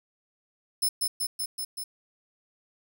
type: tone with echo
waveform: 10% pulse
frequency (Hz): 5240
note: E8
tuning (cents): -11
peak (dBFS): -17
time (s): 0.82-0.89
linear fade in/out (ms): 10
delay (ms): 190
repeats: 5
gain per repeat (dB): -2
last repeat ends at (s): 1.84
effects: none